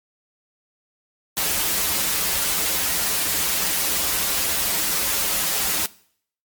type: noise with comb filter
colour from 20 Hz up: white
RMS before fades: -22 dBFS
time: 1.37-5.86 s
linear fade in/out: 0 ms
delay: 8.2 ms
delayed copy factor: -0.85
effects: noise-tail reverb RT60 0.6 s tail -21 dB re dry + MP3 96 kbps